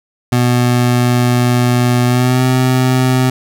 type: tone with pitch glide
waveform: 25% pulse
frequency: 122.7 to 128.35 Hz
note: B2 to C3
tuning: -11 to -33 cents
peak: -6 dBFS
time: 0.32-3.3 s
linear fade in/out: 5 ms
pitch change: +78 cents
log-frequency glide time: 2.05-2.44 s
effects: none